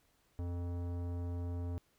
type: tone with tanh clipping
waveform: sine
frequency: 87.31 Hz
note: F2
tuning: in tune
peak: -38 dBFS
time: 0.39-1.78 s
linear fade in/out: 0 ms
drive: 17 dB
effects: pink hiss -73 dBFS RMS until 1.98 s